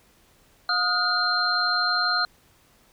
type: tone cluster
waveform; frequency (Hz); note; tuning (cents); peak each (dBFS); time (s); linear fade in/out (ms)
sine; 716 / 1249 / 1437 / 4169; F5 / D#6 / F6 / C8; +43 / +6 / +49 / -7; -31 / -27 / -25 / -24; 0.69-2.25; 2
effects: pink hiss -59 dBFS RMS until 2.92 s